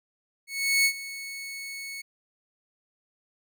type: tone with ADSR envelope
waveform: sawtooth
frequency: 2207 Hz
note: C#7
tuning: 8 cents flat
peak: -15 dBFS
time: 0.47-2.02 s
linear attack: 380 ms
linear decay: 75 ms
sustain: -17 dB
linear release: 13 ms
effects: none